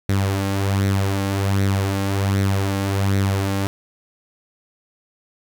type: tone with flanger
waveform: sawtooth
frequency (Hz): 98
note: G2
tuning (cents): 0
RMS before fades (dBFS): -20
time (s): 0.09-3.67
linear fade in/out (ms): 0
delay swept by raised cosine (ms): 0.5 to 3.7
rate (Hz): 1.3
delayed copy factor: +0.55
effects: none